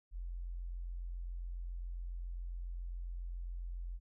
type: tone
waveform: sine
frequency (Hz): 43.65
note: F1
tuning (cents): 0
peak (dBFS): -39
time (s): 0.11-4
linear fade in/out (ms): 50
effects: none